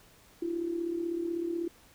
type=tone with amplitude modulation; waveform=sine; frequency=339.4 Hz; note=F4; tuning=49 cents flat; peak=-27 dBFS; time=0.42-1.68 s; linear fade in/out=5 ms; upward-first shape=sine; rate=36.1 Hz; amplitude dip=65%; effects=pink hiss -59 dBFS RMS until 1.94 s